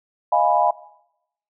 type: chord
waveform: sine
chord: F half-diminished seventh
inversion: third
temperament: equal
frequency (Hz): 622.3 / 698.5 / 830.6 / 987.8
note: Eb5 / F5 / Ab5 / Cb6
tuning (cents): 0 / 0 / 0 / 0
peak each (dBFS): -22 / -19 / -19 / -21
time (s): 0.32-0.71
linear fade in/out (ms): 5
effects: noise-tail reverb RT60 0.8 s tail -19 dB re dry